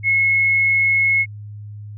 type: tone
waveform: sine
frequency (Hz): 2177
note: C#7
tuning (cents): -32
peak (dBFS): -13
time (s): 0.03-1.26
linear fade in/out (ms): 50
effects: added 104 Hz sine -31 dBFS peak until 1.97 s